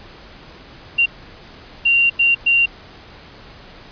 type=tone bursts at uneven times; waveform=sine; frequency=2767 Hz; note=F7; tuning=17 cents flat; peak=-11 dBFS; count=4; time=0.98-1.06 / 1.85-2.1 / 2.19-2.35 / 2.46-2.66 s; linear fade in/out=10 ms; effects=pink hiss -41 dBFS RMS until 3.91 s + resampled to 11025 Hz